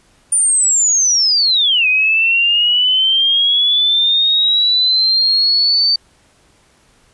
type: linear two-way sweep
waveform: sine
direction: down then up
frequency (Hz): 9340 to 2489 to 4593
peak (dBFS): -10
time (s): 0.32-5.96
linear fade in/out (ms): 5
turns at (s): 1.87
effects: pink hiss -53 dBFS RMS until 7.13 s + resampled to 24000 Hz